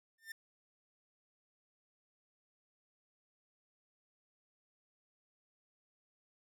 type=tone with exponential growth; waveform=45% pulse; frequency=1798 Hz; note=A6; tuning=37 cents sharp; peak=-40 dBFS; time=0.18-0.32 s; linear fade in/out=5 ms; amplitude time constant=30 ms; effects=none